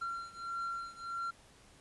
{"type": "beating tone pair", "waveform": "triangle", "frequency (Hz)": [1370, 1371.6], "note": ["F6", "F6"], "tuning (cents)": [-34, -32], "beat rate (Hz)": 1.6, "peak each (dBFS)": [-38, -40], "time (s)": [0.01, 1.31], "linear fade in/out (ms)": 10, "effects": ["pink hiss -61 dBFS RMS until 1.8 s", "resampled to 24000 Hz"]}